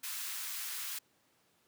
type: high-pass noise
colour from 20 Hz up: white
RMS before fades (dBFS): -40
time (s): 0.03-0.99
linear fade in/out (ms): 10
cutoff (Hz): 1100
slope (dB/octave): 24
effects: pink hiss -71 dBFS RMS until 1.67 s + high-pass 150 Hz 12 dB/octave